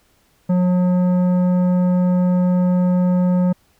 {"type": "tone with tanh clipping", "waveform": "triangle", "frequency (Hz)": 180.4, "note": "F#3", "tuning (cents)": -44, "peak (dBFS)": -15, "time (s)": [0.49, 3.53], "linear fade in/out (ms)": 10, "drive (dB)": 15, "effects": ["pink hiss -59 dBFS RMS until 3.79 s"]}